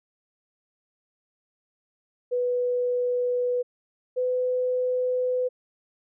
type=tone pair in turn; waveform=sine; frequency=492.9 / 503 Hz; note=B4 / B4; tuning=-3 / +32 cents; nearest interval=unison; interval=35 cents; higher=second; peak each=-22 dBFS; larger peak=neither; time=2.31-3.63 / 4.16-5.49 s; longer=second; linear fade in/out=20 ms; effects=none